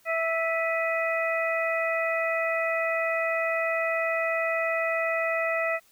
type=harmonic tone with a mistuned harmonic; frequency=657 Hz; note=E5; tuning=6 cents flat; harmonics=1 / 2 / 3 / 4; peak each=-27 / -32 / -29 / -33 dBFS; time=0.05-5.8 s; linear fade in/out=50 ms; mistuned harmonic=4; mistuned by=-80 cents; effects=white hiss -61 dBFS RMS until 5.91 s